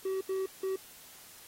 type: tone bursts at uneven times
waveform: triangle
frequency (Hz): 381.7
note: G4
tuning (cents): -46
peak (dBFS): -28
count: 3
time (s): 0.05-0.21 / 0.29-0.46 / 0.63-0.76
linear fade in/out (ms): 5
effects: white hiss -53 dBFS RMS until 1.47 s + AAC 48 kbps